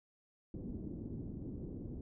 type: low-pass noise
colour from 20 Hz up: white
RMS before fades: -44 dBFS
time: 0.54-2.01 s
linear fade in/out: 2 ms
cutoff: 310 Hz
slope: 24 dB/octave
effects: none